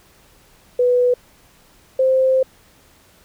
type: tone pair in turn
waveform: sine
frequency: 493.6 / 523 Hz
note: B4 / C5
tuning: -1 / -1 cents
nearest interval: minor second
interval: 100 cents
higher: second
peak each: -12 dBFS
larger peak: neither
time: 0.79-1.14 / 1.99-2.43 s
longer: second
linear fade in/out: 5 ms
effects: pink hiss -52 dBFS RMS until 3.24 s